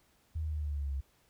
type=linear sweep; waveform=sine; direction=down; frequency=80 to 67 Hz; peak=-32 dBFS; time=0.35-1.01 s; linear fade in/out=10 ms; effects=pink hiss -69 dBFS RMS until 1.29 s